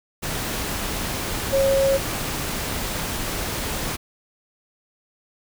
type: tone in noise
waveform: sine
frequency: 544 Hz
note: C#5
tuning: 33 cents flat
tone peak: -16 dBFS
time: 1.52-1.98 s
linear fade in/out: 20 ms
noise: pink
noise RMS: -27 dBFS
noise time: 0.22-3.97 s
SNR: +8 dB
effects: none